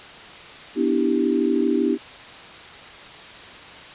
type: chord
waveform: sine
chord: E minor seventh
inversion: second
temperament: equal with one note detuned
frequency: 246.9 / 293.7 / 326.6 / 392 Hz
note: B3 / D4 / E4 / G4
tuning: 0 / 0 / -16 / 0 cents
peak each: -23 dBFS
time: 0.75-1.98 s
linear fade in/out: 50 ms
effects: white hiss -40 dBFS RMS until 3.94 s + resampled to 8000 Hz